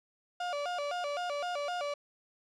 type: tone with vibrato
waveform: 35% pulse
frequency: 641 Hz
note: E5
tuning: 49 cents flat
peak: -31 dBFS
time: 0.4-1.94 s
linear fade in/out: 5 ms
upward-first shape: square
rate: 3.9 Hz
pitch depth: 180 cents each way
effects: low-pass 5000 Hz 12 dB/octave